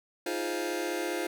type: chord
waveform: sawtooth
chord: F minor seventh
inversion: third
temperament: just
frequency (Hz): 314.3 / 349.2 / 419.1 / 523.8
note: Eb4 / F4 / Ab4 / C5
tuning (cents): +18 / 0 / +16 / +2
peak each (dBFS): -33 / -29 / -34 / -33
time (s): 0.26-1.27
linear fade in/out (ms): 5
effects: none